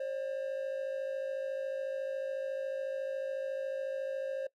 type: tone pair together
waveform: triangle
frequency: 536 / 590 Hz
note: C5 / D5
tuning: +42 / +8 cents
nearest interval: major second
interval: 166 cents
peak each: -32 / -39 dBFS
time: 0-4.47 s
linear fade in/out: 5 ms
effects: noise-tail reverb RT60 0.1 s tail -21 dB re dry